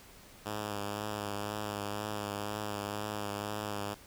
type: tone with vibrato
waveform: 5% pulse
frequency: 103.7 Hz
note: G#2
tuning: 2 cents flat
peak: -24 dBFS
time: 0.45-3.95 s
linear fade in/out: 20 ms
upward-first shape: triangle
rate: 2 Hz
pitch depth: 37 cents each way
effects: pink hiss -55 dBFS RMS until 4.06 s